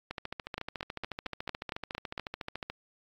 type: two click trains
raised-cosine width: 0.3 ms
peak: -19 / -20 dBFS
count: 8 / 37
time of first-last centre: 0.58-2.178 / 0.11-2.7 s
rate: 4.38 / 13.9 Hz
effects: AAC 48 kbps